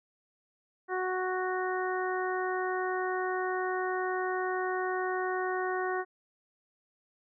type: harmonic tone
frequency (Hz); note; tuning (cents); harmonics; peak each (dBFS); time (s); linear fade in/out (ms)
369.8; F#4; -1; 1 / 2 / 3 / 4 / 5; -32 / -35 / -37 / -38 / -39; 0.88-6.05; 50
effects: none